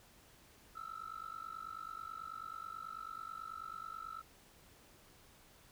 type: tone with amplitude modulation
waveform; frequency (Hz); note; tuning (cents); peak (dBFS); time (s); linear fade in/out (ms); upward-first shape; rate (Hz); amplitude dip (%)
sine; 1318.5; E6; 0; -38; 0.75-4.22; 20; sine; 49.2; 100
effects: tanh soft clip ceiling -39 dBFS + pink hiss -63 dBFS RMS until 5.71 s